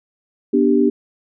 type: chord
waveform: sine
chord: G major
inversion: first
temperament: just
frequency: 245 / 294 / 392 Hz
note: B3 / D4 / G4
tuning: -14 / +2 / 0 cents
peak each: -16 dBFS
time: 0.53-0.9 s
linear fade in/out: 10 ms
effects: none

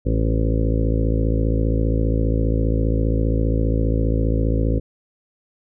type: harmonic tone with a mistuned harmonic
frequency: 55 Hz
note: A1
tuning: in tune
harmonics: 1 / 2 / 3 / 4 / 5 / 6 / 7 / 8 / 9 / 10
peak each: -19 / -22 / -29 / -31 / -26 / -32 / -31 / -34 / -29 / -35 dBFS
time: 0.05-4.8 s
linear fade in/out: 20 ms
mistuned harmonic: 4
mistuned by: -45 cents
effects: none

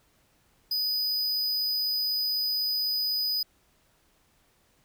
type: tone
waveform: square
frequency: 4978 Hz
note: D#8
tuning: in tune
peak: -26 dBFS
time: 0.71-3.43 s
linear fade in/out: 5 ms
effects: pink hiss -66 dBFS RMS until 4.84 s

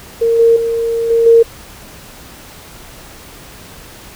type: tone with level steps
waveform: sine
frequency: 460.8 Hz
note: A#4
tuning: 20 cents flat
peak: -9 / -5 / -13 / -8 / -3 dBFS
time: 0.21-1.43 s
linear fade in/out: 10 ms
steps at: 0.39 / 0.56 / 1.1 / 1.26 s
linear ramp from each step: 5 ms
effects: pink hiss -36 dBFS RMS until 4.15 s

